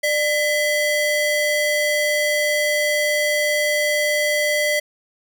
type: ring-modulated tone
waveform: 45% pulse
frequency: 1305 Hz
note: E6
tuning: 18 cents flat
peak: -14 dBFS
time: 0.03-4.8 s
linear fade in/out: 10 ms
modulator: 708 Hz
effects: none